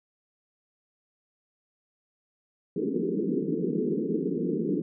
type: band-pass noise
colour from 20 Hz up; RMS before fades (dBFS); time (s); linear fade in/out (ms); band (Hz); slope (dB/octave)
white; -28; 2.76-4.82; 5; 160 to 450; 96
effects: none